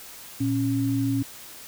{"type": "tone pair together", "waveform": "sine", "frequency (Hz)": [116.54, 274.8], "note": ["A#2", "C#4"], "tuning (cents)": [0, -15], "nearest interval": "octave + minor third", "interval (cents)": 1485, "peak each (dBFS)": [-26, -23], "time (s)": [0.4, 1.23], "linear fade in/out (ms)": 10, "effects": ["white hiss -43 dBFS RMS until 1.67 s"]}